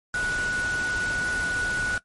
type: tone in noise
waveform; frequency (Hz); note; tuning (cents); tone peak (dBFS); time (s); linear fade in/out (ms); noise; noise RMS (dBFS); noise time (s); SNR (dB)
sine; 1471; F#6; -11; -24; 0.14-1.98; 2; pink; -34; 0.14-1.98; +7
effects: noise-tail reverb RT60 0.1 s tail -18 dB re dry + MP3 48 kbps